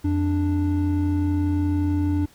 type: tone pair together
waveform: triangle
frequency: 87.32 / 293.7 Hz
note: F2 / D4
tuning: 0 / 0 cents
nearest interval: octave + major sixth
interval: 2100 cents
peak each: -20 dBFS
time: 0.04-2.26 s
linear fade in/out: 10 ms
effects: pink hiss -54 dBFS RMS until 2.34 s